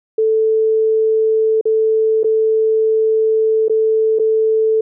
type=tone with dropouts; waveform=sine; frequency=440 Hz; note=A4; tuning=in tune; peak=-11 dBFS; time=0.18-4.81 s; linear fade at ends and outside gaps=5 ms; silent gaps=1.612-1.654 / 2.233-2.243 / 3.683-3.696 / 4.188-4.195 s; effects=none